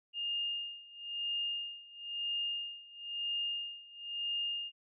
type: tone with tremolo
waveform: sine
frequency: 2825 Hz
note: F7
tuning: 19 cents sharp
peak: -32 dBFS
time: 0.13-4.72 s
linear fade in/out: 50 ms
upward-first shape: sine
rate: 1 Hz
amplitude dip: 90%
effects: none